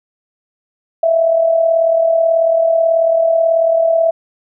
sine tone with amplitude modulation, 659.3 Hz, E5, in tune, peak -7 dBFS, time 1.03-4.11 s, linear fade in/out 5 ms, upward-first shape sine, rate 38.3 Hz, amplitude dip 55%, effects none

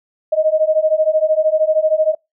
sine beating tone pair, 618 / 631 Hz, D#5 / D#5, -12 / +24 cents, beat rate 13 Hz, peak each -15 dBFS, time 0.32-2.15 s, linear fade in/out 10 ms, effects noise-tail reverb RT60 0.2 s tail -25 dB re dry

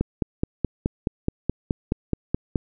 click train, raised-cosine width 3 ms, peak -8 dBFS, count 13, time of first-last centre 0.01-2.558 s, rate 4.71 Hz, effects none

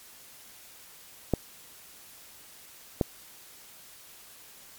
clicks, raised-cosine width 2 ms, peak -9 dBFS, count 2, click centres 1.337 / 3.012 s, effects white hiss -51 dBFS RMS until 4.78 s + MP3 96 kbps

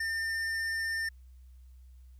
sine tone with hard clipping, 1804 Hz, A6, 43 cents sharp, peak -32 dBFS, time 0-1.09 s, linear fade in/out 5 ms, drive 10 dB, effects added 63 Hz sine -50 dBFS peak until 2.19 s + white hiss -75 dBFS RMS until 2.19 s

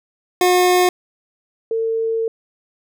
25% pulse / sine tone pair in turn, 361.1 / 451 Hz, F#4 / A4, -42 / +43 cents, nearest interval major third, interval 385 cents, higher second, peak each -8 / -17 dBFS, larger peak first, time 0.41-0.89 / 1.71-2.28 s, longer second, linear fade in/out 2 ms, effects none

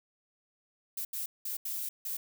violet noise bursts at uneven times, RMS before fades -36 dBFS, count 5, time 0.97-1.05 / 1.13-1.26 / 1.45-1.57 / 1.65-1.89 / 2.05-2.17 s, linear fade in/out 5 ms, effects none

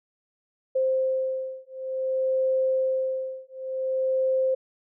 sine beating tone pair, 523.3 / 523.85 Hz, C5 / C5, 0 / +2 cents, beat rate 0.55 Hz, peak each -26 dBFS, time 0.75-4.55 s, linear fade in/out 10 ms, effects none

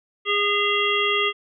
harmonic tone with a mistuned harmonic, 410 Hz, G#4, 22 cents flat, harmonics 1 / 3 / 5 / 7 / 8, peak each -25 / -25 / -25 / -25 / -25 dBFS, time 0.25-1.33 s, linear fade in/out 50 ms, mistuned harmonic 7, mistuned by -64 cents, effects none

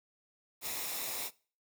white noise with comb filter, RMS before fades -38 dBFS, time 0.61-1.31 s, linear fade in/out 50 ms, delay 0.65 ms, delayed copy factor -0.5, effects noise-tail reverb RT60 0.4 s tail -22 dB re dry

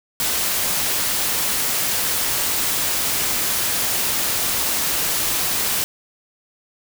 white noise, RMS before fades -21 dBFS, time 0.2-5.84 s, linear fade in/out 0 ms, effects none

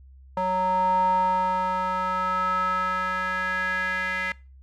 square tone with band-pass filter sweep, 185 Hz, F#3, in tune, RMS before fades -25 dBFS, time 0.37-4.32 s, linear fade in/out 2 ms, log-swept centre 800 to 1900 Hz, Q 5.7, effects noise-tail reverb RT60 0.3 s tail -22 dB re dry + added 66 Hz sine -46 dBFS peak until 4.62 s

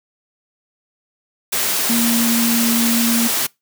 sine tone in noise, 233.1 Hz, A#3, in tune, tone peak -15 dBFS, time 1.89-3.28 s, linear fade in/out 10 ms, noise white, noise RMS -19 dBFS, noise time 1.52-3.47 s, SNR +1 dB, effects noise-tail reverb RT60 0.2 s tail -24 dB re dry + high-pass 150 Hz 12 dB/octave

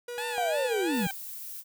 45% pulse tone, 483.4 Hz, B4, 37 cents flat, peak -35 dBFS, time 0.08-1.06 s, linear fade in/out 5 ms
15% pulse tone with vibrato, 830.6 Hz, G#5, in tune, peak -26 dBFS, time 0.18-1.11 s, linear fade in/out 0 ms, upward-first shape sine, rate 2.9 Hz, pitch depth 130 cents each way
sine linear sweep, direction down, 740 to 165.9 Hz, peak -26 dBFS, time 0.38-1.07 s, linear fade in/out 0 ms
violet noise, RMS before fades -40 dBFS, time 0.92-1.64 s, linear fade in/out 50 ms
effects none

